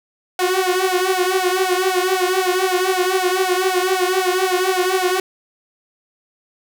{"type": "tone with flanger", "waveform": "sawtooth", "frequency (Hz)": 370, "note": "F#4", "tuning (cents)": 0, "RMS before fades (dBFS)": -18, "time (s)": [0.39, 5.2], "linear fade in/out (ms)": 2, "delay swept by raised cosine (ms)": [1.4, 4.8], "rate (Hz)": 3.9, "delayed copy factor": 0.95, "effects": []}